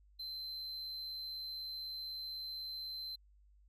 triangle tone, 4088 Hz, C8, 41 cents flat, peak -40 dBFS, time 0.19-3.16 s, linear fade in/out 10 ms, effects added 50 Hz sine -62 dBFS peak until 3.68 s

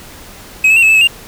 triangle tone with pitch steps, 2548 / 2605 / 2738 / 2592 / 2627 / 2577 / 2791 Hz, D#7 / E7 / F7 / E7 / E7 / E7 / F7, +41 / -21 / -35 / -30 / -7 / -40 / -2 cents, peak -4 dBFS, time 0.64-1.074 s, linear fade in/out 5 ms, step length 62 ms, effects pink hiss -35 dBFS RMS until 1.27 s

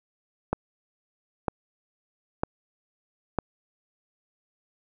click train, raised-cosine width 1 ms, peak -10 dBFS, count 4, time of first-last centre 0.53-3.387 s, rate 1.05 Hz, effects none

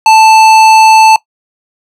sine tone with hard clipping, 880 Hz, A5, in tune, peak -3 dBFS, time 0.06-1.16 s, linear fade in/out 2 ms, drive 15 dB, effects noise-tail reverb RT60 0.1 s tail -19 dB re dry

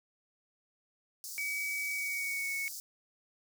pink high-pass noise, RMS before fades -43 dBFS, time 1.24-2.8 s, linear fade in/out 0 ms, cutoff 4800 Hz, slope 48 dB/octave
sine tone with pitch glide, 2276 to 2211 Hz, C#7 to C#7, +45 to -5 cents, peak -33 dBFS, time 1.38-2.68 s, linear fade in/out 0 ms, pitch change -50 cents, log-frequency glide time 1.9-2.54 s
effects none

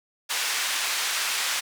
pink band-pass noise, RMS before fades -27 dBFS, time 0.29-1.61 s, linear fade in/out 20 ms, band 1500 to 9700 Hz, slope 12 dB/octave, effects none

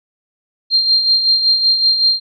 sine tone with tremolo, 4186 Hz, C8, in tune, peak -8 dBFS, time 0.7-2.2 s, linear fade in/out 50 ms, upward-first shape sine, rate 5.3 Hz, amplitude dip 55%, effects none

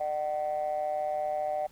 triangle ring-modulated tone, 76.6 Hz, D#2, 27 cents flat, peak -22 dBFS, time 0-1.67 s, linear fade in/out 10 ms, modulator 679 Hz, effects tanh soft clip ceiling -22 dBFS + pink hiss -60 dBFS RMS until 1.71 s

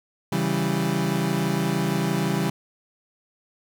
30% pulse chord, C# diminished, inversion none, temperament equal, 138.59 / 164.81 / 196 Hz, C#3 / E3 / G3, 0 / 0 / 0 cents, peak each -25 / -23 / -23 dBFS, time 0.32-2.5 s, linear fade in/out 5 ms, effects none

